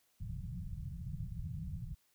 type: low-pass noise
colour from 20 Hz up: white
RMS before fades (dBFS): -42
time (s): 0.2-1.95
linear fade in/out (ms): 10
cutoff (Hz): 180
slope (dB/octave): 96
effects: white hiss -74 dBFS RMS until 2.14 s